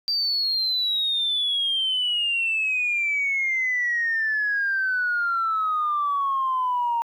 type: exponential sweep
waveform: sine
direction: down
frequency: 4699 to 925 Hz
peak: -20 dBFS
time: 0.08-7.02 s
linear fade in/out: 0 ms
effects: tanh soft clip ceiling -16 dBFS + 10-bit